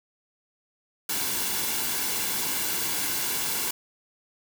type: noise with comb filter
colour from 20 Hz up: white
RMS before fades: -28 dBFS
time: 1.09-3.71 s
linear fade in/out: 5 ms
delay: 1.6 ms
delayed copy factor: -0.5
effects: none